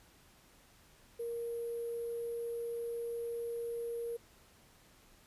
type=tone with sample-and-hold; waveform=sine; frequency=468.5 Hz; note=A#4; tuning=9 cents sharp; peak=-36 dBFS; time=1.19-4.17 s; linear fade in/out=10 ms; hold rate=11025 Hz; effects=pink hiss -63 dBFS RMS until 5.26 s + resampled to 32000 Hz